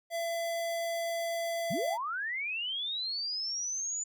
square tone, 673 Hz, E5, 36 cents sharp, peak -32 dBFS, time 0.1-1.98 s, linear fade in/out 50 ms
sine linear sweep, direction up, 123.47 to 7040 Hz, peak -32 dBFS, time 1.7-4.04 s, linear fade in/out 10 ms
effects none

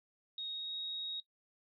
sine tone with pitch glide, 3748 to 3772 Hz, A#7 to A#7, +9 to +20 cents, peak -38 dBFS, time 0.38-1.2 s, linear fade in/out 2 ms, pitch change +11 cents, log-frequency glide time 0.5-0.75 s, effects noise-tail reverb RT60 0.1 s tail -17 dB re dry

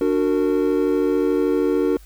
triangle chord, D augmented, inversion none, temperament just, 293.7 / 367.1 / 458.9 Hz, D4 / F#4 / A#4, 0 / -14 / -27 cents, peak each -19 dBFS, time 0.01-1.97 s, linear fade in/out 2 ms, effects added 50 Hz sine -42 dBFS peak until 2.05 s + white hiss -53 dBFS RMS until 2.05 s

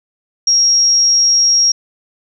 sine tone, 5600 Hz, F8, 4 cents sharp, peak -8 dBFS, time 0.47-1.72 s, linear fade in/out 5 ms, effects none

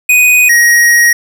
square tone pair in turn, 2489 / 1888.6 Hz, D#7 / A#6, 0 / +22 cents, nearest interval perfect fourth, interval 478 cents, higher first, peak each -5 dBFS, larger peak neither, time 0.09-0.49 / 0.49-1.13 s, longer second, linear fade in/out 5 ms, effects none

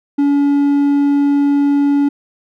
triangle tone, 284.3 Hz, C#4, 44 cents sharp, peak -8 dBFS, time 0.18-2.09 s, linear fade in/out 10 ms, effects none

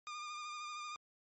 sawtooth tone with vibrato, 1209 Hz, D6, 50 cents sharp, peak -39 dBFS, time 0.07-0.96 s, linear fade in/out 0 ms, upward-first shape sine, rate 13 Hz, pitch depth 27 cents each way, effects MP3 32 kbps

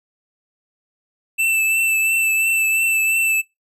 square tone with vibrato, 2653 Hz, E7, 10 cents sharp, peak -16 dBFS, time 1.38-3.42 s, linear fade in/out 20 ms, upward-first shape triangle, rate 2.9 Hz, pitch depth 25 cents each way, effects noise-tail reverb RT60 0.2 s tail -22 dB re dry

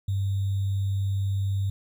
sine tone with sample-and-hold, 98 Hz, G2, in tune, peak -23 dBFS, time 0.08-1.7 s, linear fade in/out 5 ms, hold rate 3675 Hz, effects none

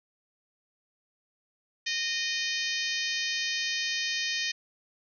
harmonic tone, 616 Hz, D#5, 17 cents flat, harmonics 3 / 4 / 5 / 6 / 7 / 8 / 9 / 10, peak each -34 / -35 / -36 / -37 / -37 / -38 / -39 / -39 dBFS, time 1.86-4.52 s, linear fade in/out 10 ms, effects none

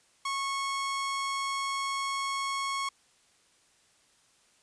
sawtooth tone, 1098 Hz, C#6, 17 cents flat, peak -26 dBFS, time 0.25-2.89 s, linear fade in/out 5 ms, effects white hiss -65 dBFS RMS until 4.62 s + resampled to 22050 Hz

